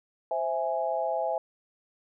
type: chord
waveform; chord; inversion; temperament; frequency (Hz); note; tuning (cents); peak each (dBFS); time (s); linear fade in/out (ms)
sine; C augmented; none; equal; 523.3 / 659.3 / 830.6; C5 / E5 / G#5; 0 / 0 / 0; -32 / -29 / -31; 0.31-1.38; 2
effects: none